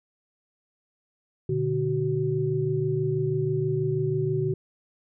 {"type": "tone cluster", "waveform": "sine", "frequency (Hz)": [121.5, 147.7, 375.5], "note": ["B2", "D3", "F#4"], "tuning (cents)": [-28, 10, 26], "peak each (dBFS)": [-29, -27, -26], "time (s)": [1.49, 4.54], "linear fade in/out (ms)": 5, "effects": []}